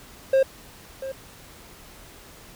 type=tone with echo; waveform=triangle; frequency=534 Hz; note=C5; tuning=35 cents sharp; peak=-13 dBFS; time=0.33-0.43 s; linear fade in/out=5 ms; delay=690 ms; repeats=1; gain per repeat=-14 dB; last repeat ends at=1.12 s; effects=pink hiss -47 dBFS RMS until 2.55 s